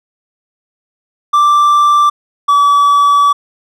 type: tone pair in turn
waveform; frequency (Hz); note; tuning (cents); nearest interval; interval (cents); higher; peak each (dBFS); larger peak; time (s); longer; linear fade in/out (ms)
triangle; 1174.7 / 1146.5; D6 / D6; 0 / -42; unison; 42; first; -4; neither; 1.33-2.1 / 2.48-3.33; second; 10
effects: none